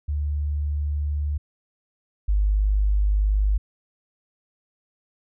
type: tone pair in turn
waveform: sine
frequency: 73.42 / 50.72 Hz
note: D2 / G#1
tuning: 0 / -40 cents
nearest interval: tritone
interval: 640 cents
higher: first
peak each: -22 / -17 dBFS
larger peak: second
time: 0.08-1.38 / 2.28-3.58 s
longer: neither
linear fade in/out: 10 ms
effects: none